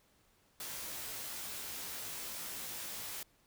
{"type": "noise with comb filter", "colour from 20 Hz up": "white", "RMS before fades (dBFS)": -43, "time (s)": [0.6, 3.23], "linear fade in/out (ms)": 2, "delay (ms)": 18, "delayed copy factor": 0.85, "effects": ["pink hiss -70 dBFS RMS until 3.46 s"]}